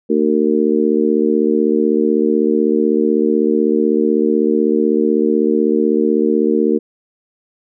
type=harmonic tone; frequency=76 Hz; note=D#2; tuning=40 cents flat; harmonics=3 / 4 / 5 / 6; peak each=-17 / -17 / -17 / -17 dBFS; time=0.09-6.79 s; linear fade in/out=20 ms; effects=none